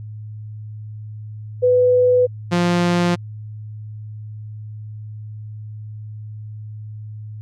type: tone pair in turn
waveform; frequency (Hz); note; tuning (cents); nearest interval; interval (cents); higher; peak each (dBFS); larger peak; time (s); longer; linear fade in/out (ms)
sine / sawtooth; 498.1 / 174.89; B4 / F3; +15 / +3; octave + tritone; 1812; first; -11; neither; 1.62-2.27 / 2.51-3.16; neither; 20
effects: added 107 Hz sine -30 dBFS peak until 7.41 s + low-pass 6000 Hz 12 dB/octave